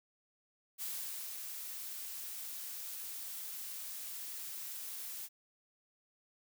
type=noise with ADSR envelope; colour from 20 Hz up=blue; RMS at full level=-40 dBFS; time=0.78-5.29 s; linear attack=38 ms; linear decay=480 ms; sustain=-4 dB; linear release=43 ms; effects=none